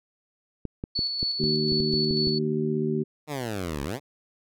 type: clicks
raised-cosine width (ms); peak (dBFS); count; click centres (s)
3; -18; 10; 0.653 / 0.839 / 0.991 / 1.229 / 1.439 / 1.722 / 1.803 / 1.939 / 2.109 / 2.273
type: tone with tremolo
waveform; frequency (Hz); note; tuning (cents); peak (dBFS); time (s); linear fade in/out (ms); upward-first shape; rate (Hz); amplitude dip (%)
sine; 4435; C#8; 0; -24; 0.95-2.39; 10; square; 4.1; 35
type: harmonic tone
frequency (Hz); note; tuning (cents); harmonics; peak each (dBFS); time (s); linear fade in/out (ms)
76.2; D#2; -36; 2 / 3 / 4 / 5; -29 / -28 / -35 / -27; 1.39-3.04; 20
type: exponential two-way sweep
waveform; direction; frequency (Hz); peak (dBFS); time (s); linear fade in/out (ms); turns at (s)
10% pulse; down then up; 156.5 to 66.9 to 156.5; -21; 3.27-4; 50; 3.83
effects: none